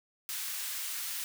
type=high-pass noise; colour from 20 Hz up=white; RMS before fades=-37 dBFS; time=0.29-1.24 s; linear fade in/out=0 ms; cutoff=1400 Hz; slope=12 dB/octave; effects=none

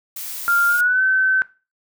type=noise; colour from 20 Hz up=blue; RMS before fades=-30 dBFS; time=0.16-0.81 s; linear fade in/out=5 ms
type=tone with pitch glide; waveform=sine; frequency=1396.9 to 1532.2 Hz; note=F6 to G6; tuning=0 to -40 cents; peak=-14 dBFS; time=0.48-1.42 s; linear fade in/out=0 ms; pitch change=+160 cents; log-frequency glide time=0.67-1.02 s
effects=noise-tail reverb RT60 0.3 s tail -18 dB re dry

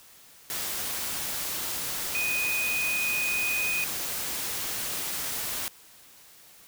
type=tone in noise; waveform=sine; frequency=2489 Hz; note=D#7; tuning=in tune; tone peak=-26 dBFS; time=2.15-3.84 s; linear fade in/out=0 ms; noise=white; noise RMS=-32 dBFS; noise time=0.5-5.68 s; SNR=+3 dB; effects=white hiss -53 dBFS RMS until 6.67 s

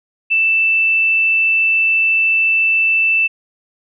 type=tone; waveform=sine; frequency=2653 Hz; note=E7; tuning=10 cents sharp; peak=-11 dBFS; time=0.3-3.28 s; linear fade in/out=20 ms; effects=none

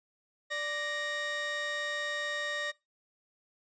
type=tone pair together; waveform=30% pulse; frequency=587.3 / 1864.6 Hz; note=D5 / A#6; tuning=0 / 0 cents; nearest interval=octave + minor sixth; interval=2000 cents; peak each=-35 / -31 dBFS; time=0.5-2.72 s; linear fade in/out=20 ms; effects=noise-tail reverb RT60 0.2 s tail -20 dB re dry + resampled to 16000 Hz

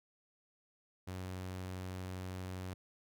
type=tone; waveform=sawtooth; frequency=92.5 Hz; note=F#2; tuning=in tune; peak=-37 dBFS; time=1.07-2.74 s; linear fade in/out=10 ms; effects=none

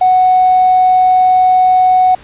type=tone with tanh clipping; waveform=triangle; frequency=740 Hz; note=F#5; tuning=in tune; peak=-5 dBFS; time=0.01-2.15 s; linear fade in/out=5 ms; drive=1 dB; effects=pink hiss -39 dBFS RMS until 2.23 s + resampled to 8000 Hz

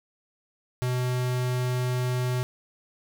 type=tone; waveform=square; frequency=125.5 Hz; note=B2; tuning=28 cents sharp; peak=-25 dBFS; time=0.82-2.43 s; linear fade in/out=0 ms; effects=none

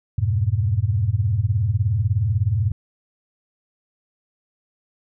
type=chord; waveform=sine; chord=F diminished; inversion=none; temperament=equal; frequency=87.31 / 103.83 / 123.47 Hz; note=F2 / Ab2 / Cb3; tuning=0 / 0 / 0 cents; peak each=-24 / -19 / -24 dBFS; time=0.18-2.72 s; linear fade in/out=5 ms; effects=none

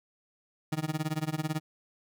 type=tone with tremolo; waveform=30% pulse; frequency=155.56 Hz; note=D#3; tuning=in tune; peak=-24 dBFS; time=0.72-1.6 s; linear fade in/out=5 ms; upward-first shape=sine; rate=18 Hz; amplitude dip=95%; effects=none

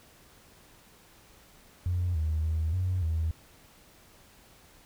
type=tone with pitch steps; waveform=triangle; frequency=88.8 / 78.2 / 79.6 / 91.9 / 80.5 Hz; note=F2 / D#2 / D#2 / F#2 / E2; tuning=+29 / +9 / +40 / -11 / -41 cents; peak=-22 dBFS; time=1.86-3.31 s; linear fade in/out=0 ms; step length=290 ms; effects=tanh soft clip ceiling -23 dBFS + pink hiss -57 dBFS RMS until 4.85 s

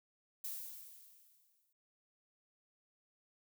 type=noise with exponential decay; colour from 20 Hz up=violet; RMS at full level=-41 dBFS; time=0.44-1.73 s; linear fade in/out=5 ms; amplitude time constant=280 ms; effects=none

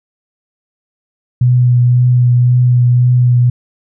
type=tone with vibrato; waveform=sine; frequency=123.47 Hz; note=B2; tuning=in tune; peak=-6 dBFS; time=1.41-3.5 s; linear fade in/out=5 ms; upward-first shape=triangle; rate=1.9 Hz; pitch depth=18 cents each way; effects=none

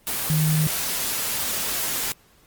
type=tone in noise; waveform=sine; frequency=155.56 Hz; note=D#3; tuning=in tune; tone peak=-18 dBFS; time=0.3-0.67 s; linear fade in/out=0 ms; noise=white; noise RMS=-26 dBFS; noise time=0.07-2.12 s; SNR=+5 dB; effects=pink hiss -57 dBFS RMS until 2.46 s + Opus 24 kbps

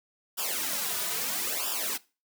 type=noise with flanger; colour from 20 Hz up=white; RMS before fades=-31 dBFS; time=0.37-1.98 s; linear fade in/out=20 ms; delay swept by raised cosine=0.47 to 3.77 ms; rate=0.76 Hz; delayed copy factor=-0.95; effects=noise-tail reverb RT60 0.3 s tail -20 dB re dry + high-pass 200 Hz 12 dB/octave

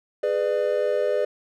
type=chord; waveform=triangle; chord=G# diminished; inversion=none; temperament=just; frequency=415.3 / 498.4 / 598 Hz; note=G#4 / B4 / D5; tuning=0 / +16 / +31 cents; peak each=-24 / -23 / -22 dBFS; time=0.23-1.25 s; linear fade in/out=5 ms; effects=none

